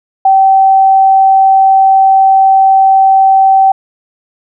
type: tone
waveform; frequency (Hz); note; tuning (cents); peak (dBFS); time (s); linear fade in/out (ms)
sine; 772; G5; -27; -3; 0.25-3.72; 5
effects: none